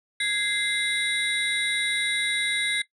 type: tone cluster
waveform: sine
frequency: 1653 / 2081 / 3504 / 3859 / 9100 Hz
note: G#6 / C7 / A7 / B7 / C#9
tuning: -9 / -10 / -8 / -41 / +44 cents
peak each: -30 / -26 / -34 / -27 / -35 dBFS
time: 0.2-2.82 s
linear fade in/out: 5 ms
effects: noise-tail reverb RT60 0.1 s tail -17 dB re dry + tanh soft clip ceiling -16 dBFS